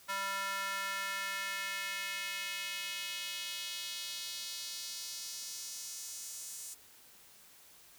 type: tone with high-pass filter sweep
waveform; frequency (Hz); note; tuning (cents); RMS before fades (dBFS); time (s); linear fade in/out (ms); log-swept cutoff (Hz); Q
square; 196; G3; 0; -40; 0.08-6.75; 20; 1200 to 7700; 1.8
effects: white hiss -59 dBFS RMS until 7.98 s

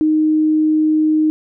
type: tone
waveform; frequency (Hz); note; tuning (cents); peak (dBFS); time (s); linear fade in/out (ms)
sine; 310; D#4; -6; -11; 0.01-1.3; 0
effects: none

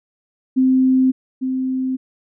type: tone pair in turn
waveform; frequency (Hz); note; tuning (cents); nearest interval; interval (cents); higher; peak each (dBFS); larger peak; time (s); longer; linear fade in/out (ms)
sine; 259.9 / 259.9; C4 / C4; -11 / -11; unison; 0; neither; -11 / -18; first; 0.56-1.12 / 1.41-1.97; neither; 20
effects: none

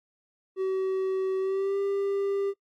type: tone with pitch glide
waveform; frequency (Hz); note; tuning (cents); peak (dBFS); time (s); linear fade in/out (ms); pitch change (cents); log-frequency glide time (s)
triangle; 379.9 to 396.9; F#4 to G4; +46 to +22; -23; 0.56-2.54; 50; +76; 1.39-1.78
effects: noise-tail reverb RT60 0.1 s tail -26 dB re dry + AAC 48 kbps

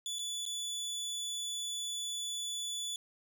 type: tone with dropouts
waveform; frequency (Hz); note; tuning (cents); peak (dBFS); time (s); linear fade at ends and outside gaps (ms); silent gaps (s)
25% pulse; 3456; A7; -32; -32; 0.06-2.96; 1; 0.186-0.191 / 0.454-0.462
effects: none

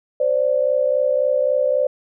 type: tone pair together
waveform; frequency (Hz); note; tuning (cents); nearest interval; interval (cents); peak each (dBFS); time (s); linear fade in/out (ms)
sine; 520 / 583.7; C5 / D5; -11 / -11; major second; 200; -18; 0.2-1.87; 5
effects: none

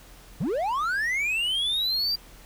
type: linear sweep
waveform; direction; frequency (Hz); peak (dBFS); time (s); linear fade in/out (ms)
triangle; up; 116.54 to 4767; -22; 0.4-2.16; 10
effects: added 42 Hz sine -49 dBFS peak until 2.45 s + pink hiss -51 dBFS RMS until 2.45 s

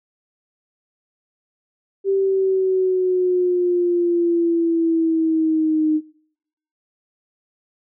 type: exponential sweep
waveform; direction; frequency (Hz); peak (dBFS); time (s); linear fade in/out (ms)
sine; down; 392 to 307.4; -15; 2.04-6.01; 50
effects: noise-tail reverb RT60 0.8 s tail -25 dB re dry

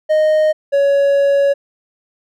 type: tone pair in turn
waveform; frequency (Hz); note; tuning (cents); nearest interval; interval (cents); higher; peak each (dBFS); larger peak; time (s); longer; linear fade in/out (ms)
triangle; 619 / 560; D#5 / C#5; -9 / +18; major second; 173; first; -8; neither; 0.09-0.53 / 0.72-1.54; second; 20
effects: none

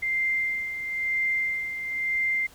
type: tone with tremolo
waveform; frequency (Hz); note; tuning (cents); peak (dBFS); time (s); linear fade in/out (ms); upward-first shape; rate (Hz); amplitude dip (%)
sine; 2093; C7; 0; -22; 0.02-2.47; 10; sine; 1; 60
effects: pink hiss -52 dBFS RMS until 2.54 s

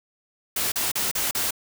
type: noise bursts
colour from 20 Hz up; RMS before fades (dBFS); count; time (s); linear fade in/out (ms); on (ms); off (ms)
white; -25; 5; 0.56-1.508; 5; 160; 37
effects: none

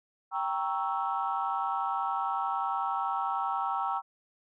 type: chord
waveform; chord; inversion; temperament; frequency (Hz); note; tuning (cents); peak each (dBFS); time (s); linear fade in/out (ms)
sine; G diminished seventh; none; equal with one note detuned; 784 / 935 / 1108.7 / 1318.5; G5 / Bb5 / Db6 / Fb6; 0 / +5 / 0 / 0; -32 / -33 / -35 / -33; 0.31-4.02; 50
effects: tanh soft clip ceiling -19 dBFS

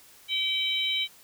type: harmonic tone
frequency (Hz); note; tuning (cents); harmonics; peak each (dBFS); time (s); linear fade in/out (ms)
769; G5; -33; 3 / 4 / 5; -31 / -28 / -29; 0.28-1.08; 50
effects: white hiss -54 dBFS RMS until 1.23 s

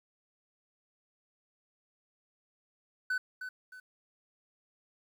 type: tone with echo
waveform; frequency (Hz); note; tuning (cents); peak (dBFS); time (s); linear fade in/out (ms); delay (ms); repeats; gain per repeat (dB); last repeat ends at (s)
triangle; 1506; F#6; +30; -27; 3.1-3.18; 5; 310; 2; -9; 3.8
effects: 11-bit

